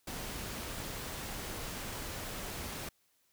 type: noise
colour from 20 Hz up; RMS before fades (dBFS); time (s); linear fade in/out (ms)
pink; -41; 0.07-2.89; 5
effects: white hiss -73 dBFS RMS until 3.32 s